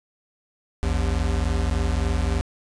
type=tone pair together; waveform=square; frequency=56.57 / 80 Hz; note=A1 / D#2; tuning=+49 / +49 cents; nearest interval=tritone; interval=600 cents; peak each=-24 dBFS; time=0.83-2.41 s; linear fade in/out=0 ms; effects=resampled to 22050 Hz + 10-bit